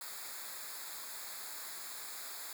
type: noise with comb filter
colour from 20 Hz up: white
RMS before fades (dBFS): -45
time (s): 0.01-2.53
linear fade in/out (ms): 2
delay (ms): 0.34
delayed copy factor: -0.85
effects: none